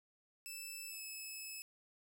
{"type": "tone with pitch glide", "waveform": "10% pulse", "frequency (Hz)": [2637, 2593], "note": ["E7", "E7"], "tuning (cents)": [0, -29], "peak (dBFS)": -37, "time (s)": [0.46, 1.62], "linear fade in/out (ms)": 0, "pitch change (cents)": -29, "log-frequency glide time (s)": [0.87, 1], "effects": []}